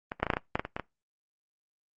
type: clicks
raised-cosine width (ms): 0.5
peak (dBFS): -18 / -25 / -9 / -15 / -8 / -12 / -14 / -10 / -14 / -19 / -17 / -18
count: 12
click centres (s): 0.119 / 0.2 / 0.23 / 0.267 / 0.302 / 0.336 / 0.369 / 0.555 / 0.595 / 0.651 / 0.765 / 0.797
effects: noise-tail reverb RT60 0.2 s tail -23 dB re dry + Opus 24 kbps